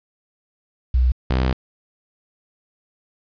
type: tone pair in turn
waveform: sine / sawtooth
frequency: 62.5 / 64.03 Hz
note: B1 / C2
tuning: +21 / -37 cents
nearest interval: unison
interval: 42 cents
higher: second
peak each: -13 dBFS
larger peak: neither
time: 0.94-1.12 / 1.3-1.53 s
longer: second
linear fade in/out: 5 ms
effects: resampled to 11025 Hz + 8-bit